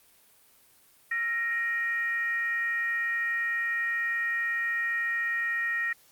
sine tone with frequency modulation, 1870 Hz, A#6, 5 cents sharp, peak -26 dBFS, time 1.11-5.93 s, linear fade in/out 5 ms, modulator 522 Hz, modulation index 0.41, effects white hiss -60 dBFS RMS until 6.11 s + Opus 32 kbps

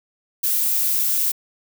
violet noise, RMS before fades -20 dBFS, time 0.43-1.32 s, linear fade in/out 10 ms, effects none

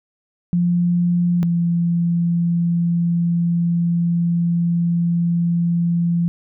sine tone pair in turn, 174.61 / 170.92 Hz, F3 / F3, 0 / -37 cents, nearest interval unison, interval 37 cents, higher first, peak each -14 / -15 dBFS, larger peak first, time 0.53-1.43 / 1.43-6.28 s, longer second, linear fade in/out 0 ms, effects none

